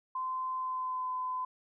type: tone with pitch glide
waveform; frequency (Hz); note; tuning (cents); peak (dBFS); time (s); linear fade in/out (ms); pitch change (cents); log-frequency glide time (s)
sine; 1032 to 1016.6; C6 to B5; -24 to +50; -32; 0.15-1.45; 5; -26; 0.56-1.11
effects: none